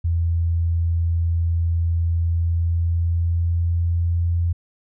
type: tone with pitch glide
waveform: sine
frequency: 84 to 85.52 Hz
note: E2 to F2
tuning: +33 to -36 cents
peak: -17 dBFS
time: 0.04-4.53 s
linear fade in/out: 10 ms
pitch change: +31 cents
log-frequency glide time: 2.22-4.34 s
effects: none